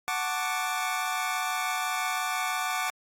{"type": "chord", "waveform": "25% pulse", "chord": "D major seventh", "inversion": "first", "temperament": "equal", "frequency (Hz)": [740, 880, 1108.7, 1174.7], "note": ["F#5", "A5", "C#6", "D6"], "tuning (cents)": [0, 0, 0, 0], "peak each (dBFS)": [-28, -32, -33, -28], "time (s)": [0.08, 2.9], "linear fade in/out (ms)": 0, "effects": ["AAC 48 kbps"]}